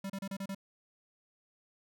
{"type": "tone bursts", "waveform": "square", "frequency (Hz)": 195.3, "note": "G3", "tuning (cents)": -6, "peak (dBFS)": -37, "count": 6, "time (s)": [0.04, 0.548], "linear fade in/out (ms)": 5, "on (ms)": 58, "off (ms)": 32, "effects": []}